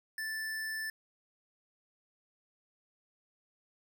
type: tone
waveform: square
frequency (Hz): 1760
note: A6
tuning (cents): 0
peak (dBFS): -36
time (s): 0.18-0.9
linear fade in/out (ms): 2
effects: none